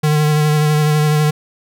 square tone with vibrato, 151.3 Hz, D#3, 48 cents flat, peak -12 dBFS, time 0.03-1.31 s, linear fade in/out 10 ms, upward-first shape sine, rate 12 Hz, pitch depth 21 cents each way, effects none

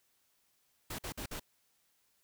pink noise bursts, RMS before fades -41 dBFS, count 4, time 0.9-1.397 s, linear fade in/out 5 ms, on 86 ms, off 51 ms, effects white hiss -74 dBFS RMS until 2.23 s

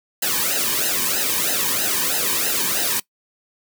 white noise with flanger, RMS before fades -21 dBFS, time 0.22-3 s, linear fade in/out 5 ms, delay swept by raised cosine 0.87 to 1.5 ms, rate 3.1 Hz, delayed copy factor -0.95, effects noise-tail reverb RT60 0.1 s tail -21 dB re dry

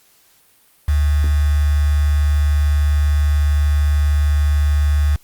sine tone with quantisation, 73.42 Hz, D2, in tune, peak -12 dBFS, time 0.88-5.16 s, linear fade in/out 5 ms, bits 5, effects white hiss -54 dBFS RMS until 5.23 s + Opus 48 kbps

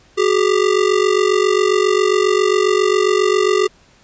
square ring-modulated tone, 396.9 Hz, G4, 22 cents sharp, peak -10 dBFS, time 0.17-3.68 s, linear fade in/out 20 ms, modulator 23.7 Hz, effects pink hiss -51 dBFS RMS until 4.03 s + resampled to 16000 Hz

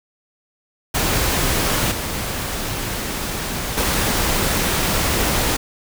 pink noise with level steps, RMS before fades -19 / -25 / -19 dBFS, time 0.94-5.57 s, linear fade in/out 10 ms, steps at 1.91 / 3.77 s, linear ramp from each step 10 ms, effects none

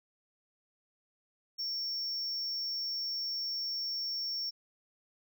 triangle tone, 5470 Hz, F8, 37 cents flat, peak -32 dBFS, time 1.58-4.51 s, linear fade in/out 20 ms, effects none

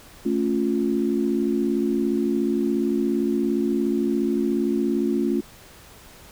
sine chord, A augmented, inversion none, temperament equal with one note detuned, 220 / 277.2 / 351 Hz, A3 / C#4 / E#4, 0 / 0 / +9 cents, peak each -24 dBFS, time 0.25-5.41 s, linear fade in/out 10 ms, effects pink hiss -47 dBFS RMS until 6.31 s

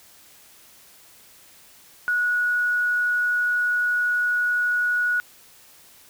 sine tone with quantisation, 1461 Hz, F#6, 22 cents flat, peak -19 dBFS, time 2.08-5.2 s, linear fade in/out 0 ms, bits 8, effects white hiss -51 dBFS RMS until 6.09 s

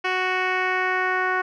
10% pulse tone with low-pass filter sweep, 370 Hz, F#4, in tune, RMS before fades -23 dBFS, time 0.04-1.42 s, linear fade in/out 10 ms, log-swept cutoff 3000 to 1600 Hz, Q 2, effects none

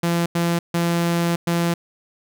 sawtooth tone bursts at uneven times, 170.5 Hz, F3, 41 cents flat, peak -14 dBFS, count 4, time 0.03-0.26 / 0.35-0.59 / 0.74-1.36 / 1.47-1.74 s, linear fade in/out 5 ms, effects none

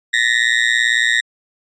35% pulse tone with amplitude modulation, 1864.7 Hz, A#6, in tune, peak -7 dBFS, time 0.13-1.21 s, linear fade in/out 10 ms, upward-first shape sine, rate 118 Hz, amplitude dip 100%, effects resampled to 16000 Hz

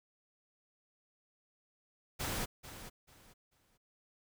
pink noise with echo, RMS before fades -37 dBFS, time 2.19-2.46 s, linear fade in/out 20 ms, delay 440 ms, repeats 3, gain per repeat -12 dB, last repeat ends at 3.78 s, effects none

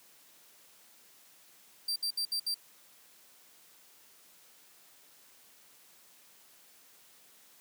40% pulse tone bursts, 4699 Hz, D8, in tune, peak -29 dBFS, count 5, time 1.88-2.544 s, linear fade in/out 5 ms, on 80 ms, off 66 ms, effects white hiss -60 dBFS RMS until 7.6 s + high-pass 150 Hz 12 dB/octave

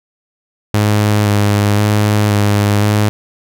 sawtooth tone with vibrato, 103.83 Hz, G#2, in tune, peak -6 dBFS, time 0.74-3.09 s, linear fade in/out 0 ms, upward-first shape square, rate 0.96 Hz, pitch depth 17 cents each way, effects none

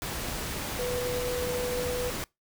sine tone in noise, 493.9 Hz, B4, in tune, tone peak -29 dBFS, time 0.79-2.1 s, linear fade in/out 0 ms, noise pink, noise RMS -34 dBFS, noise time 0.02-2.24 s, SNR +2 dB, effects noise-tail reverb RT60 0.2 s tail -24 dB re dry

